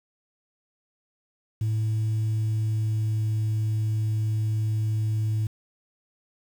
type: tone with pitch glide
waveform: sine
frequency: 109.1 to 108.35 Hz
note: A2 to A2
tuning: -14 to -26 cents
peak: -20 dBFS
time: 1.61-5.47 s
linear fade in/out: 5 ms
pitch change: -12 cents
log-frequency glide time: 2.26-3.35 s
effects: tanh soft clip ceiling -21 dBFS + 8-bit